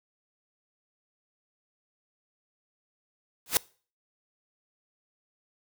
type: noise with exponential growth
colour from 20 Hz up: white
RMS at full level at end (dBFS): -18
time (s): 3.46-3.57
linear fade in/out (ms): 1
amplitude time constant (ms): 22
effects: noise-tail reverb RT60 0.4 s tail -23 dB re dry